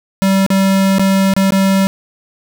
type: tone with dropouts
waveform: square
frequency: 193.4 Hz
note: G3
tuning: 23 cents flat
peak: -10 dBFS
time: 0.22-1.87 s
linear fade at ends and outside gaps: 0 ms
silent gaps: 0.464-0.503 / 0.984-0.995 / 1.337-1.365 / 1.506-1.522 s
effects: none